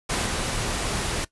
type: noise with level steps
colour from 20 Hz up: pink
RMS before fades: -25 / -27 dBFS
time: 0.09-1.25 s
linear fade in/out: 10 ms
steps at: 0.25 s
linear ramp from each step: 20 ms
effects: noise-tail reverb RT60 0.1 s tail -18 dB re dry + resampled to 24000 Hz